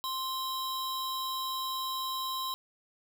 square tone pair together, 1050 / 3912 Hz, C6 / B7, +6 / -17 cents, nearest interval octave + major seventh, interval 2277 cents, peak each -35 / -37 dBFS, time 0.04-2.54 s, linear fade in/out 0 ms, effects none

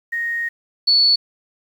sine tone pair in turn, 1864.7 / 4435 Hz, A#6 / C#8, 0 / 0 cents, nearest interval octave + minor third, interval 1500 cents, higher second, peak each -20 / -11 dBFS, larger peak second, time 0.12-0.49 / 0.87-1.16 s, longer first, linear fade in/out 10 ms, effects 8-bit

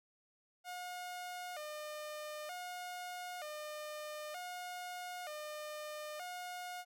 sawtooth tone with vibrato, 659.3 Hz, E5, in tune, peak -39 dBFS, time 0.64-6.85 s, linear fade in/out 50 ms, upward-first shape square, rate 0.54 Hz, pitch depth 150 cents each way, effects none

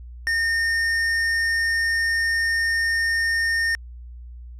sine tone with tanh clipping, 1828 Hz, A#6, 34 cents flat, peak -21 dBFS, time 0.27-3.75 s, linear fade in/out 0 ms, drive 12 dB, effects added 60 Hz sine -36 dBFS peak until 4.59 s + low-pass 12000 Hz 12 dB/octave

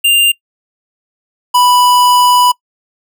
square tone pair in turn, 2794 / 987.8 Hz, F7 / B5, 0 / 0 cents, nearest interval octave + tritone, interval 1800 cents, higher first, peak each -7 dBFS, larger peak neither, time 0.04-0.32 / 1.54-2.52 s, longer second, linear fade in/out 10 ms, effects noise-tail reverb RT60 0.1 s tail -23 dB re dry

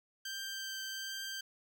15% pulse tone with vibrato, 1568 Hz, G6, in tune, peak -33 dBFS, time 0.25-1.41 s, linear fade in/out 5 ms, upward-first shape triangle, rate 1.3 Hz, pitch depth 12 cents each way, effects none

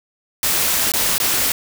white noise with dropouts, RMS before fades -18 dBFS, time 0.43-1.52 s, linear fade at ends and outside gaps 2 ms, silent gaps 0.919-0.937 / 1.181-1.2 s, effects none

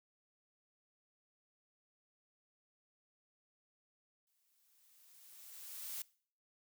blue noise with exponential growth, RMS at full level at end -42 dBFS, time 4.27-6.02 s, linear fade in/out 2 ms, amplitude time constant 380 ms, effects noise-tail reverb RT60 0.5 s tail -22 dB re dry

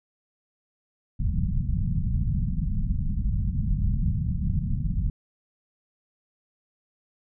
pink low-pass noise, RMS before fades -25 dBFS, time 1.19-5.1 s, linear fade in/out 2 ms, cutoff 200 Hz, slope 48 dB/octave, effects none

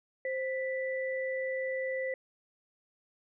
sine tone pair together, 523.3 / 1975.7 Hz, C5 / B6, 0 / 0 cents, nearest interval octave + major seventh, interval 2300 cents, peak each -32 / -37 dBFS, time 0.25-2.14 s, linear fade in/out 2 ms, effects none

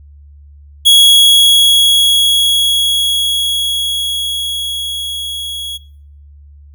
45% pulse tone with level ramp, 3333 Hz, G#7, 5 cents sharp, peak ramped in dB -3 to -21 dBFS, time 0.85-5.78 s, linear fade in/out 20 ms, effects noise-tail reverb RT60 0.6 s tail -21 dB re dry + added 72 Hz sine -36 dBFS peak until 6.74 s

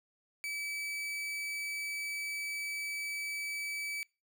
40% pulse tone, 2298 Hz, D7, 38 cents flat, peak -35 dBFS, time 0.44-4.03 s, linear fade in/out 0 ms, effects noise-tail reverb RT60 0.3 s tail -26 dB re dry

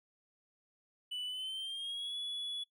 triangle tone with pitch glide, 2977 to 3400 Hz, F#7 to G#7, +10 to +40 cents, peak -36 dBFS, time 1.11-2.64 s, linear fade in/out 10 ms, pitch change +230 cents, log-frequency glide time 1.26-2.16 s, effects noise-tail reverb RT60 0.1 s tail -20 dB re dry

